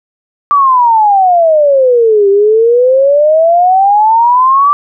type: exponential two-way sweep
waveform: sine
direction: down then up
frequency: 1174.7 to 392 to 1174.7 Hz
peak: -4 dBFS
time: 0.51-4.73 s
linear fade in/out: 0 ms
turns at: 2.29 s
effects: none